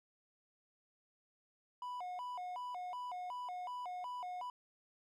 triangle tone with vibrato, 846 Hz, G#5, 32 cents sharp, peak -39 dBFS, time 1.82-4.5 s, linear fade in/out 2 ms, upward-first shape square, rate 2.7 Hz, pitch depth 270 cents each way, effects none

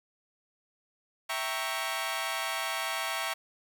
15% pulse chord, E diminished seventh, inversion none, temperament equal, 659.3 / 784 / 932.3 / 1108.7 Hz, E5 / G5 / Bb5 / Db6, 0 / 0 / 0 / 0 cents, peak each -30 / -31 / -31 / -29 dBFS, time 1.29-3.34 s, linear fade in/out 10 ms, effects 9-bit

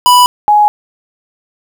square / sine tone pair in turn, 987.8 / 836.2 Hz, B5 / G#5, 0 / +12 cents, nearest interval minor third, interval 288 cents, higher first, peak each -4 dBFS, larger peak neither, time 0.06-0.26 / 0.48-0.68 s, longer neither, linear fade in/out 0 ms, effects 7-bit

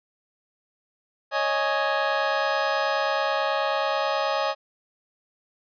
25% pulse chord, C# suspended second, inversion none, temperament just, 554.4 / 623.7 / 831.5 Hz, C#5 / D#5 / G#5, 0 / +4 / +2 cents, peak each -23 dBFS, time 1.31-4.55 s, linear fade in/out 50 ms, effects resampled to 11025 Hz

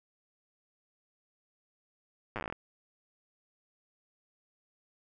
slowing click train, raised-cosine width 0.5 ms, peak -21 dBFS, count 12, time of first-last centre 2.36-2.525 s, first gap 8 ms, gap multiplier 1.12, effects none

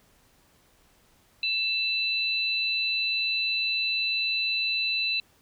sine tone pair together, 2661 / 3997 Hz, E7 / B7, +16 / +20 cents, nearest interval perfect fifth, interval 704 cents, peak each -27 dBFS, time 1.43-5.2 s, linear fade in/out 2 ms, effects pink hiss -62 dBFS RMS until 5.41 s

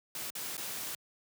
white noise with dropouts, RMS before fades -39 dBFS, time 0.15-0.95 s, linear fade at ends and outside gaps 2 ms, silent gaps 0.303-0.352 / 0.569-0.578 s, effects high-pass 100 Hz 12 dB/octave

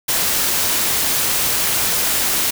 white noise, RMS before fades -18 dBFS, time 0.08-2.51 s, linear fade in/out 10 ms, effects none

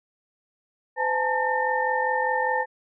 sine tone cluster, 509 / 854 / 899 / 1810 Hz, C5 / G#5 / A5 / A6, -48 / +48 / +37 / +48 cents, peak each -27 dBFS, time 0.96-2.66 s, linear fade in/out 50 ms, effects none

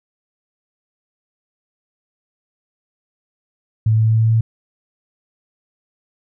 sine tone with pitch steps, 110 / 110.7 / 111.41 / 112.12 / 112.83 Hz, A2 / A2 / A2 / A2 / A2, 0 / +11 / +22 / +33 / +44 cents, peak -11 dBFS, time 3.86-4.41 s, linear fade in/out 5 ms, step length 110 ms, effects none

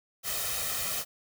white noise with comb filter, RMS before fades -32 dBFS, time 0.23-1.05 s, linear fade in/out 50 ms, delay 1.6 ms, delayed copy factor +0.65, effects none

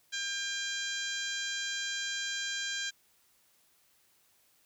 harmonic tone, 800 Hz, G5, 35 cents sharp, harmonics 2 / 3 / 4 / 5 / 6 / 7 / 8 / 9, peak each -37 / -44 / -39 / -41 / -46 / -46 / -44 / -44 dBFS, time 0.12-2.91 s, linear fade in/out 20 ms, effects white hiss -68 dBFS RMS until 4.65 s

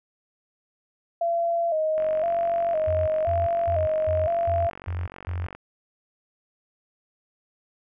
sine tone with vibrato, 652 Hz, E5, 19 cents flat, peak -21 dBFS, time 1.21-4.7 s, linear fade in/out 5 ms, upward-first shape square, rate 0.98 Hz, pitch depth 71 cents each way
click train, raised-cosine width 0.5 ms, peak -24 dBFS, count 167, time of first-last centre 1.98-5.55 s, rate 46.5 Hz
sine tone bursts, 87 Hz, F2, 6 cents flat, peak -26 dBFS, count 7, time 2.87-5.47 s, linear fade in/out 10 ms, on 200 ms, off 200 ms
effects none

